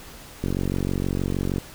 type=click train; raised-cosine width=3 ms; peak=-12 dBFS; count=54; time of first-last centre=0.44-1.582 s; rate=46.4 Hz; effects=pink hiss -43 dBFS RMS until 1.74 s